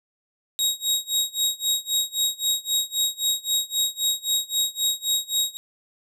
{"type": "tone with tremolo", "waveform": "25% pulse", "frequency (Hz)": 3786, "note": "A#7", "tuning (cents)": 26, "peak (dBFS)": -15, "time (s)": [0.59, 5.57], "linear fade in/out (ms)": 0, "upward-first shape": "sine", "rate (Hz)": 3.8, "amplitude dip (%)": 95, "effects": []}